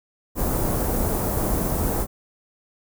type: band-stop noise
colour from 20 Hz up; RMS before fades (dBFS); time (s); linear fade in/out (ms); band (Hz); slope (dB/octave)
pink; -23; 0.35-2.07; 50; 830 to 12000; 12
effects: none